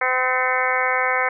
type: harmonic tone with a mistuned harmonic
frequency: 255.9 Hz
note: C4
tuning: 38 cents flat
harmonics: 2 / 3 / 4 / 5 / 6 / 7 / 8 / 9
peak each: -26 / -26 / -26 / -26 / -26 / -26 / -26 / -26 dBFS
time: 0.01-1.29 s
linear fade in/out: 5 ms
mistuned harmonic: 9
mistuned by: -70 cents
effects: none